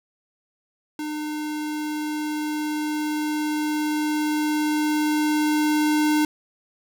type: tone with level ramp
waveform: square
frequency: 302.9 Hz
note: D#4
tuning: 46 cents flat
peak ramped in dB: -28 to -18 dBFS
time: 0.99-6.25 s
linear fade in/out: 2 ms
effects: none